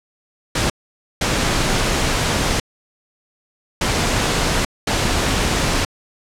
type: noise bursts at uneven times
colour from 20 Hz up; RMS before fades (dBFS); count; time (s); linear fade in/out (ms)
pink; -18; 4; 0.55-0.7 / 1.21-2.6 / 3.81-4.65 / 4.87-5.85; 5
effects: low-pass 8000 Hz 12 dB/octave